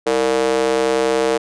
square tone with high-pass filter, 65.41 Hz, C2, in tune, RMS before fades -17 dBFS, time 0.06-1.38 s, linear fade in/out 10 ms, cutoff 450 Hz, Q 3.3, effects resampled to 22050 Hz

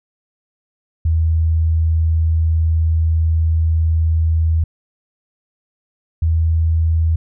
sine tone pair in turn, 80.8 / 81.22 Hz, E2 / E2, -34 / -25 cents, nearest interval unison, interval 9 cents, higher second, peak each -12 / -12 dBFS, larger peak neither, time 1.05-4.64 / 6.22-7.16 s, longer first, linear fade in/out 5 ms, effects none

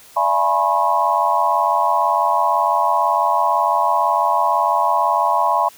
sine tone cluster, 594 / 680 / 842 / 982 / 1080 Hz, D5 / F5 / G#5 / B5 / C#6, +20 / -46 / +24 / -10 / -45 cents, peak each -26 / -21 / -20 / -18 / -20 dBFS, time 0.16-5.69 s, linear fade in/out 10 ms, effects white hiss -45 dBFS RMS until 5.77 s

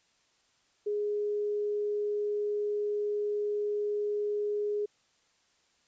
sine tone, 415.3 Hz, G#4, in tune, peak -28 dBFS, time 0.86-4.86 s, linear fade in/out 10 ms, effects white hiss -69 dBFS RMS until 5.87 s + resampled to 16000 Hz

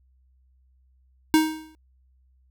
square tone with exponential decay, 313.9 Hz, D#4, 15 cents sharp, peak -13 dBFS, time 1.34-1.75 s, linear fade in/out 0 ms, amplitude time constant 87 ms, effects added 64 Hz sine -58 dBFS peak until 2.5 s

